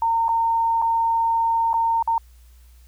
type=tone with dropouts; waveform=sine; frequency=915 Hz; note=A#5; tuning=32 cents flat; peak=-17 dBFS; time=0.02-2.18 s; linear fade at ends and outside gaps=2 ms; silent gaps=0.283-0.29 / 0.818-0.822 / 1.732-1.74 / 2.026-2.075 s; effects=added 60 Hz sine -46 dBFS peak until 2.87 s + white hiss -60 dBFS RMS until 2.87 s